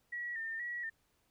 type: tone with vibrato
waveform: sine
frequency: 1864.7 Hz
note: A#6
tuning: in tune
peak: -37 dBFS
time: 0.12-0.9 s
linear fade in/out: 10 ms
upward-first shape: square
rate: 2.1 Hz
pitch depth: 54 cents each way
effects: pink hiss -75 dBFS RMS until 1.3 s